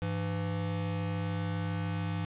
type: tone pair together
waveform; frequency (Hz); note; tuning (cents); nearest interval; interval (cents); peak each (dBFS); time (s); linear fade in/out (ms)
square; 100.52 / 167.6; G2 / E3; +44 / +29; major sixth; 885; -34 / -35; 0.02-2.25; 0
effects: resampled to 8000 Hz + 10-bit